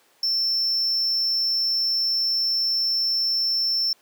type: tone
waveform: triangle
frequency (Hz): 5370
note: E8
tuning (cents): +31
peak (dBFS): -19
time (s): 0.23-3.93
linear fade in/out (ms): 2
effects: pink hiss -59 dBFS RMS until 4.01 s + high-pass 400 Hz 12 dB/octave